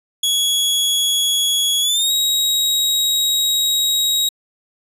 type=tone with pitch glide; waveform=sawtooth; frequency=3352 to 3806 Hz; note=G#7 to A#7; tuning=+15 to +35 cents; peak=-12 dBFS; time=0.23-4.29 s; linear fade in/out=5 ms; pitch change=+220 cents; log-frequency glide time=1.81-2.11 s; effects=resampled to 32000 Hz